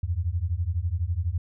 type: beating tone pair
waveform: sine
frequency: 80.7 / 92.7 Hz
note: E2 / F#2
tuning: -36 / +4 cents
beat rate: 12 Hz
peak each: -27 dBFS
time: 0.03-1.38 s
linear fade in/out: 5 ms
effects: none